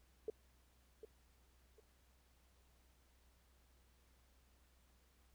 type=tone with echo; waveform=sine; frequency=435.8 Hz; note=A4; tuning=17 cents flat; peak=-38 dBFS; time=0.28-0.3 s; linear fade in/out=2 ms; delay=750 ms; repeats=2; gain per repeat=-11 dB; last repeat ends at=1.8 s; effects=added 62 Hz sine -70 dBFS peak until 5.34 s + pink hiss -75 dBFS RMS until 5.34 s